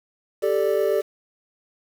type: chord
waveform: triangle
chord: G suspended second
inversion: none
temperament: equal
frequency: 392 / 440 / 587.3 Hz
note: G4 / A4 / D5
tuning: 0 / 0 / 0 cents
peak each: -21 dBFS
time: 0.42-1.02 s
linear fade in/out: 20 ms
effects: 7-bit